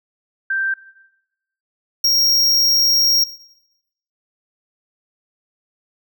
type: tone pair in turn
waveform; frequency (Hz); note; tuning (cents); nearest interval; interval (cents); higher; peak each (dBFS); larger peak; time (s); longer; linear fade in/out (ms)
sine / square; 1568 / 5588; G6 / F8; 0 / 0; octave + minor seventh; 2200; second; -17 / -13; second; 0.5-0.74 / 2.04-3.24; second; 5
effects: noise-tail reverb RT60 0.9 s tail -17 dB re dry